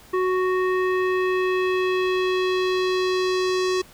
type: tone with low-pass filter sweep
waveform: square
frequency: 370 Hz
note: F#4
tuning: in tune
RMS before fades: -22 dBFS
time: 0.13-3.82 s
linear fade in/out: 10 ms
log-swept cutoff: 1500 to 5800 Hz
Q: 1.7
effects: pink hiss -49 dBFS RMS until 3.93 s